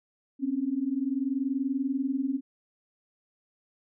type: tone pair together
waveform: sine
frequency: 256.8 / 277.2 Hz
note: C4 / C#4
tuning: -32 / 0 cents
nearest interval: minor second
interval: 132 cents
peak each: -30 / -28 dBFS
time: 0.39-2.41 s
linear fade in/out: 50 ms
effects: none